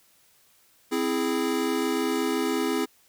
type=chord; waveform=square; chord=C augmented; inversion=none; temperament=equal; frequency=261.6 / 329.6 / 415.3 Hz; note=C4 / E4 / G#4; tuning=0 / 0 / 0 cents; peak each=-29 dBFS; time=0.91-2.86 s; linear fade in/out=20 ms; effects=white hiss -61 dBFS RMS until 3.08 s